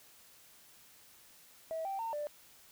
sine tone with pitch steps, 646 / 781 / 909 / 591 Hz, E5 / G5 / A#5 / D5, -35 / -7 / -44 / +11 cents, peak -34 dBFS, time 1.71-2.27 s, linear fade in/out 0 ms, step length 140 ms, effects tanh soft clip ceiling -31 dBFS + white hiss -60 dBFS RMS until 2.71 s

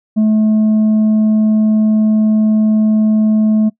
sine tone with tanh clipping, 216 Hz, A3, 32 cents flat, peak -9 dBFS, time 0.16-3.7 s, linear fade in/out 20 ms, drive 3 dB, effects noise-tail reverb RT60 0.1 s tail -23 dB re dry

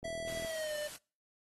click train, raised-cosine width 2 ms, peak -34 dBFS, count 18, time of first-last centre 0.03-0.448 s, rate 40.7 Hz
square tone with pitch glide, 659.3 to 597.6 Hz, E5 to D5, 0 to +30 cents, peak -38 dBFS, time 0.04-0.88 s, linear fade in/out 10 ms, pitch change -170 cents, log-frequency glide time 0.45-0.76 s
white noise, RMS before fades -47 dBFS, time 0.27-0.97 s, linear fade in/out 10 ms
effects noise-tail reverb RT60 0.4 s tail -26 dB re dry + AAC 32 kbps

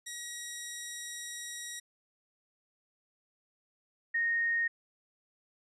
5% pulse / sine tone pair in turn, 1907 / 1855.9 Hz, A#6 / A#6, +39 / -8 cents, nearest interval unison, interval 47 cents, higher first, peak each -27 dBFS, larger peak neither, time 0.06-1.8 / 4.14-4.68 s, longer first, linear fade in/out 10 ms, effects resampled to 24000 Hz

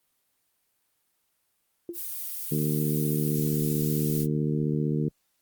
sine tone with exponential decay, 344.2 Hz, F4, 25 cents flat, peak -28 dBFS, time 1.89-2.02 s, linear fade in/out 2 ms, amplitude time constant 28 ms
violet noise, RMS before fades -34 dBFS, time 1.93-4.27 s, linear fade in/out 50 ms
harmonic tone, 75.5 Hz, D2, 48 cents sharp, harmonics 2 / 3 / 4 / 5 / 6, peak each -26 / -30 / -32 / -34 / -36 dBFS, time 2.51-5.09 s, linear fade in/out 10 ms
effects white hiss -73 dBFS RMS until 5.41 s + Opus 32 kbps

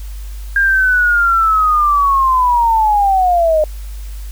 sine linear sweep, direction down, 1614 to 605 Hz, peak -9 dBFS, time 0.56-3.64 s, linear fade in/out 2 ms, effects added 50 Hz sine -24 dBFS peak until 4.31 s + white hiss -42 dBFS RMS until 4.31 s

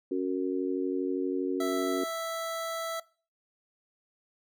sine chord, F# major, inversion second, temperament just, 277.5 / 370 / 462.5 Hz, C#4 / F#4 / A#4, +2 / 0 / -14 cents, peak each -31 / -30 / -36 dBFS, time 0.11-2.04 s, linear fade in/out 5 ms
25% pulse tone, 659.3 Hz, E5, in tune, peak -28 dBFS, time 1.6-3 s, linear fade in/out 5 ms
effects noise-tail reverb RT60 0.4 s tail -22 dB re dry

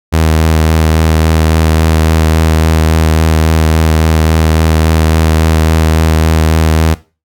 sawtooth tone with vibrato, 79.7 Hz, D#2, 42 cents sharp, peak -3 dBFS, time 0.12-6.95 s, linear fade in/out 20 ms, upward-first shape sine, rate 3.6 Hz, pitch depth 15 cents each way, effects noise-tail reverb RT60 0.3 s tail -17 dB re dry

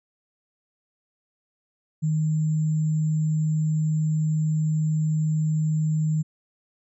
sine tone with sample-and-hold, 155.56 Hz, D#3, in tune, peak -20 dBFS, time 2.02-6.23 s, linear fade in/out 20 ms, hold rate 7350 Hz, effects resampled to 22050 Hz

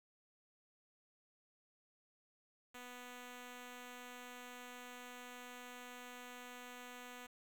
5% pulse tone, 246.9 Hz, B3, in tune, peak -39 dBFS, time 2.74-7.27 s, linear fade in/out 10 ms, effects 11-bit

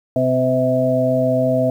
harmonic tone with a mistuned harmonic, 128.1 Hz, C3, 36 cents flat, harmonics 1 / 2 / 4 / 5, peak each -22 / -20 / -21 / -17 dBFS, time 0.16-1.7 s, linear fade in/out 2 ms, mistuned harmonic 5, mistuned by +17 cents, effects 8-bit

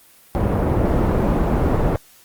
pink low-pass noise, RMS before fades -18 dBFS, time 0.35-1.96 s, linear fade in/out 0 ms, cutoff 750 Hz, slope 12 dB/octave, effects white hiss -50 dBFS RMS until 2.24 s + Opus 32 kbps

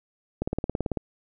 click train, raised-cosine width 2 ms, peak -13 dBFS, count 11, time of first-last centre 0.42-0.972 s, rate 18.1 Hz, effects none

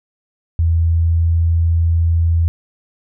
sine tone with pitch glide, 82.8 to 83.38 Hz, E2 to E2, +8 to +20 cents, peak -11 dBFS, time 0.59-2.48 s, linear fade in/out 0 ms, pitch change +12 cents, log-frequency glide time 0.72-1.33 s, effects none

